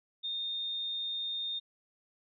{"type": "tone", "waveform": "sine", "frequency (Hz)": 3655, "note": "A#7", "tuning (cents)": -35, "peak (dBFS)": -33, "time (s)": [0.23, 1.6], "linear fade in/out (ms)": 20, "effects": []}